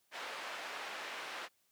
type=band-pass noise; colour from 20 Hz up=white; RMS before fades=-44 dBFS; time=0.11-1.49 s; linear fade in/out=50 ms; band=500 to 2300 Hz; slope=12 dB/octave; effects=white hiss -75 dBFS RMS until 1.71 s + high-pass 60 Hz 12 dB/octave